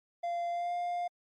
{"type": "tone with pitch glide", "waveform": "triangle", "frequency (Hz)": [691, 703.5], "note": ["F5", "F5"], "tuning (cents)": [-19, 12], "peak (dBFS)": -29, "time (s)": [0.23, 1.08], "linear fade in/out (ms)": 10, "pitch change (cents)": 31, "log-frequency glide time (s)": [0.5, 0.73], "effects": ["MP3 48 kbps"]}